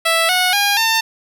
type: tone with pitch steps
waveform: 10% pulse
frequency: 659.3 / 731.5 / 811.7 / 900.6 Hz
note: E5 / F#5 / G#5 / A5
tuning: 0 / -20 / -40 / +40 cents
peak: -5 dBFS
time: 0.05-1.01 s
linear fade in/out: 10 ms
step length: 240 ms
effects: none